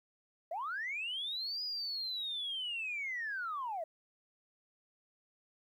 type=linear two-way sweep; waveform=sine; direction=up then down; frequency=615 to 4978 to 615 Hz; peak=-35 dBFS; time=0.51-3.84 s; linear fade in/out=5 ms; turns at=1.63 s; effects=tanh soft clip ceiling -31 dBFS + 12-bit